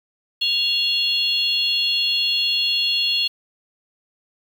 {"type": "tone cluster", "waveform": "sine", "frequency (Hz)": [2793, 3364, 4300], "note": ["F7", "G#7", "C8"], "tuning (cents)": [-1, 22, 47], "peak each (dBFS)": -22, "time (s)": [0.41, 3.28], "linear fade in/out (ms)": 10, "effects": ["7-bit"]}